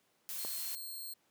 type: noise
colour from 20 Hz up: blue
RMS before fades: -41 dBFS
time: 0.29-0.75 s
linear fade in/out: 0 ms
type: tone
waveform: 5% pulse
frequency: 4232 Hz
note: C8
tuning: 19 cents sharp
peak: -35 dBFS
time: 0.38-1.14 s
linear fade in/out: 10 ms
type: click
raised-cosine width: 1 ms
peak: -29 dBFS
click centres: 0.449 s
effects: pink hiss -73 dBFS RMS until 1.3 s + high-pass 200 Hz 12 dB/octave